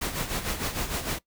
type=noise with tremolo; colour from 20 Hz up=pink; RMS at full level=-28 dBFS; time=0.01-1.19 s; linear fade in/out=10 ms; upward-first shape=sine; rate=6.6 Hz; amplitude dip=65%; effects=noise-tail reverb RT60 0.1 s tail -19 dB re dry